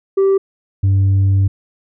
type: tone pair in turn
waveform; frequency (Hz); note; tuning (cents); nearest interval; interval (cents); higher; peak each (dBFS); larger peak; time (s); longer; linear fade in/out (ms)
sine; 389.2 / 97.3; G4 / G2; -12 / -12; 2 octaves; 2400; first; -7; neither; 0.17-0.38 / 0.83-1.48; second; 10
effects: tanh soft clip ceiling -9 dBFS